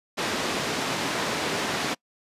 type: band-pass noise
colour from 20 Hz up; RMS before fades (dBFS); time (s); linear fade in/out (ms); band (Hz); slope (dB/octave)
pink; -28; 0.17-1.95; 20; 220 to 5700; 12
effects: noise-tail reverb RT60 0.1 s tail -26 dB re dry + resampled to 32000 Hz